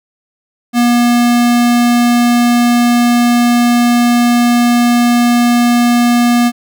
square tone, 240 Hz, B3, 49 cents flat, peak -8 dBFS, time 0.73-6.52 s, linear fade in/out 50 ms, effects none

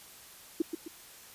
sine tone with echo, 327.8 Hz, E4, 10 cents flat, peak -23 dBFS, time 0.6-0.62 s, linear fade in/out 5 ms, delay 130 ms, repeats 2, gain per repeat -7 dB, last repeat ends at 0.88 s, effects white hiss -52 dBFS RMS until 1.34 s + resampled to 32000 Hz

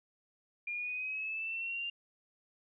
sine linear sweep, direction up, 2400 to 2800 Hz, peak -35 dBFS, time 0.67-1.9 s, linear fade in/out 5 ms, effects none

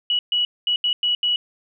sine tone bursts at uneven times, 2932 Hz, F#7, 16 cents flat, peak -17 dBFS, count 6, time 0.1-0.19 / 0.32-0.45 / 0.67-0.76 / 0.84-0.93 / 1.03-1.15 / 1.23-1.36 s, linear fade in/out 2 ms, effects none

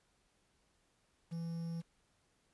triangle tone with quantisation, 166.8 Hz, E3, 21 cents sharp, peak -36 dBFS, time 1.31-1.82 s, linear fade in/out 20 ms, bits 10, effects pink hiss -75 dBFS RMS until 2.53 s + resampled to 24000 Hz

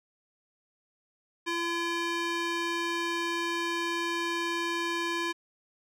square tone with band-pass filter, 339.8 Hz, F4, 47 cents flat, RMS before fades -31 dBFS, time 1.46-5.33 s, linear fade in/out 20 ms, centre 2200 Hz, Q 0.65, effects none

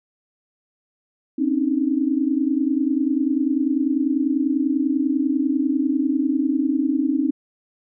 sine tone cluster, 261.6 / 281.7 / 311.8 Hz, C4 / C#4 / D#4, 0 / +28 / +4 cents, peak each -22 dBFS, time 1.38-7.31 s, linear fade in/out 10 ms, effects none

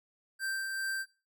square tone with tremolo, 1568 Hz, G6, in tune, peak -32 dBFS, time 0.39-1.06 s, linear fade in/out 50 ms, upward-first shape triangle, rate 2.5 Hz, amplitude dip 35%, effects noise-tail reverb RT60 0.3 s tail -18 dB re dry

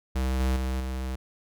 square tone with level steps, 64.8 Hz, C2, 16 cents flat, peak -25 / -23 / -27 / -30 dBFS, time 0.15-1.16 s, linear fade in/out 10 ms, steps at 0.4 / 0.56 / 0.8 s, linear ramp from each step 5 ms, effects none

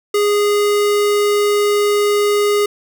square tone, 412.4 Hz, G#4, 12 cents flat, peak -13 dBFS, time 0.14-2.66 s, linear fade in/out 5 ms, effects none

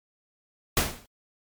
pink noise with exponential decay, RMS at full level -18 dBFS, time 0.77-1.06 s, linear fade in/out 2 ms, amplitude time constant 62 ms, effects MP3 96 kbps

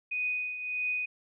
sine tone with tremolo, 2489 Hz, D#7, in tune, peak -27 dBFS, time 0.11-1.06 s, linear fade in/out 10 ms, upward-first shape triangle, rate 1.6 Hz, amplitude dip 65%, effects none

